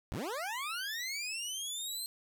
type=linear sweep; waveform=20% pulse; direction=up; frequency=39.48 to 4186 Hz; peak=-31 dBFS; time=0.12-2.06 s; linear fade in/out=0 ms; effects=none